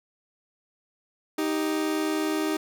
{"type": "tone pair together", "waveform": "40% pulse", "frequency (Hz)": [311.5, 392], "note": ["D#4", "G4"], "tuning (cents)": [2, 0], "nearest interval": "major third", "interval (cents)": 398, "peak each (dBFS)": [-25, -29], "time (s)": [1.38, 2.57], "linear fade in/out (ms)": 5, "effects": []}